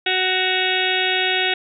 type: harmonic tone with a mistuned harmonic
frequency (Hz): 372.2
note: F#4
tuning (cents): +10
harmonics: 1 / 2 / 4 / 5 / 6 / 7 / 8 / 9 / 10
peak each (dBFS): -26 / -26 / -26 / -26 / -26 / -26 / -26 / -26 / -26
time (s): 0.06-1.54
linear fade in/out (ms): 5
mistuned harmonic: 8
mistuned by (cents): -55
effects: none